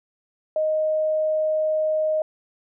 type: tone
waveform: sine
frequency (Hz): 622.3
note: D#5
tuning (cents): 0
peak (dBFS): -19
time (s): 0.56-2.22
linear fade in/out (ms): 2
effects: none